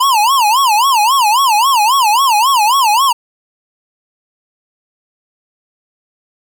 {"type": "tone with vibrato", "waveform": "square", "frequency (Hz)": 961, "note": "B5", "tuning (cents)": -48, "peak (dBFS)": -9, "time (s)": [0, 3.13], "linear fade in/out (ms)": 10, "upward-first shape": "sine", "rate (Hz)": 3.7, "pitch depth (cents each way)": 260, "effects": []}